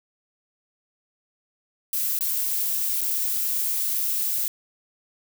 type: noise with dropouts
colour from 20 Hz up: violet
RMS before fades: -25 dBFS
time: 1.93-4.48 s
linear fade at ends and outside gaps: 1 ms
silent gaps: 2.19-2.208 / 3.009-3.014 s
effects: none